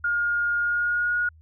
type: tone with pitch glide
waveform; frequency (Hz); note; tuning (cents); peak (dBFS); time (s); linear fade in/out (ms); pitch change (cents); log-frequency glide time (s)
sine; 1421 to 1445; F6 to F#6; +30 to -41; -21; 0.04-1.29; 5; +29; 0.59-1.17
effects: added 79 Hz sine -49 dBFS peak until 1.41 s